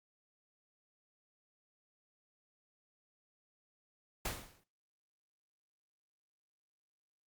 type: noise with exponential decay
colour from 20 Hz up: pink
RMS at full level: -35 dBFS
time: 4.25-4.64 s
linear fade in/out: 5 ms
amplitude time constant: 84 ms
effects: noise-tail reverb RT60 0.3 s tail -20 dB re dry + Opus 48 kbps